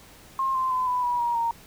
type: tone with pitch steps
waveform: sine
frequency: 1066 / 1041.7 / 1017.9 / 994.6 / 971.9 / 949.7 / 928 Hz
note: C6 / C6 / C6 / B5 / B5 / A#5 / A#5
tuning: +32 / -8 / -48 / +12 / -28 / +32 / -8 cents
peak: -22 dBFS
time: 0.39-1.51 s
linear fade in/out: 2 ms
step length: 160 ms
effects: pink hiss -50 dBFS RMS until 1.66 s